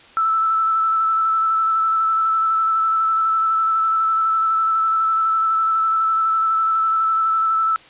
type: tone with vibrato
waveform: sine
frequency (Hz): 1318.5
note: E6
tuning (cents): 0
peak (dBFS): -15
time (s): 0.17-7.76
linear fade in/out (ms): 0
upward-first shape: square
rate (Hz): 12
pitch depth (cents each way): 12
effects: white hiss -46 dBFS RMS until 7.89 s + resampled to 8000 Hz